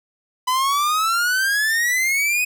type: exponential sweep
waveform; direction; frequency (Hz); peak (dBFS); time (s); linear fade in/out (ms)
45% pulse; up; 999 to 2527; -17; 0.47-2.45; 10
effects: none